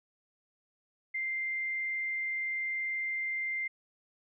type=tone; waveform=sine; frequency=2093 Hz; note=C7; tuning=in tune; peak=-31 dBFS; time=1.14-3.68 s; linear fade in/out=10 ms; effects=none